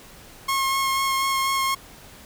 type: tone with vibrato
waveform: sawtooth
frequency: 1080 Hz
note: C#6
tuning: 45 cents flat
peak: -17 dBFS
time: 0.48-1.75 s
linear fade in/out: 10 ms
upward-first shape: sine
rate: 4.1 Hz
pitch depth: 12 cents each way
effects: pink hiss -46 dBFS RMS until 2.25 s

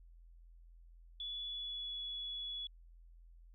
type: tone with pitch glide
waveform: sine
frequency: 3423 to 3393 Hz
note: A7 to G#7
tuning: -48 to +36 cents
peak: -40 dBFS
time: 1.2-2.67 s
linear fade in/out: 2 ms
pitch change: -16 cents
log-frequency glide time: 1.46-1.97 s
effects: added 42 Hz sine -56 dBFS peak until 3.54 s

